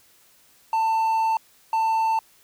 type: tone pair in turn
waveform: triangle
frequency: 892 / 892 Hz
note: A5 / A5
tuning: +23 / +23 cents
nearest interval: unison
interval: 0 cents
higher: neither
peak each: -17 dBFS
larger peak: neither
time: 0.73-1.37 / 1.73-2.19 s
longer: first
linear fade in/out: 2 ms
effects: white hiss -57 dBFS RMS until 2.43 s